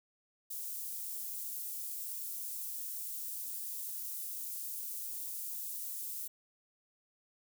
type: high-pass noise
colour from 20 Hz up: white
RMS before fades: -41 dBFS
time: 0.5-6.28 s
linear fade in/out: 10 ms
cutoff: 10000 Hz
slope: 12 dB/octave
effects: none